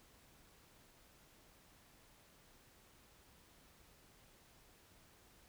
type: silence
effects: pink hiss -66 dBFS RMS until 5.48 s